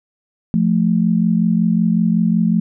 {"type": "tone pair together", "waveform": "sine", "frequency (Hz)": [174.61, 220], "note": ["F3", "A3"], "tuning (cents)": [0, 0], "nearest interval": "major third", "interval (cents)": 400, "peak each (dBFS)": -15, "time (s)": [0.54, 2.6], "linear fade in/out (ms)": 0, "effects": []}